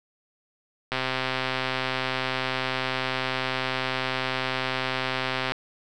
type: click train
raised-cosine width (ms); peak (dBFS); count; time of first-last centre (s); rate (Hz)
0.3; -10; 599; 0.92-5.52; 130
effects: none